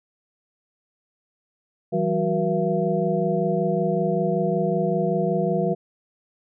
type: tone cluster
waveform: sine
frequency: 164.9 / 190.2 / 369.7 / 476.2 / 675 Hz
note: E3 / F#3 / F#4 / A#4 / E5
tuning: +1 / +48 / -1 / +37 / +41 cents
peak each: -26 dBFS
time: 1.92-5.75 s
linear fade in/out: 20 ms
effects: none